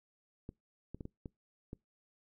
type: clicks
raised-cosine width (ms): 3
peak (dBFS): -30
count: 6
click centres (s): 0.491 / 0.946 / 1.008 / 1.054 / 1.258 / 1.731
effects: noise-tail reverb RT60 0.2 s tail -25 dB re dry